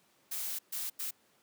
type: noise bursts at uneven times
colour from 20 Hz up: blue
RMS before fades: -37 dBFS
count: 3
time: 0.31-0.59 / 0.72-0.9 / 0.99-1.11 s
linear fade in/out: 10 ms
effects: pink hiss -68 dBFS RMS until 1.42 s + high-pass 200 Hz 12 dB/octave